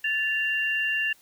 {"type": "tone pair together", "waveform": "sine", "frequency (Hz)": [1748, 2775], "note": ["A6", "F7"], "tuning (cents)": [-12, -12], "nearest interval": "minor sixth", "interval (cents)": 800, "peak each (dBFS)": -26, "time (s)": [0.04, 1.13], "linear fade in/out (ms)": 5, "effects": ["white hiss -58 dBFS RMS until 1.21 s"]}